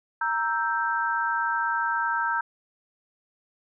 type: chord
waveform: sine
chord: E diminished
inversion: second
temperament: equal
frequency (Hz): 932.3 / 1318.5 / 1568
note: Bb5 / E6 / G6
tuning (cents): 0 / 0 / 0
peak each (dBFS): -27 / -29 / -27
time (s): 0.21-2.41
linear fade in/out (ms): 5
effects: none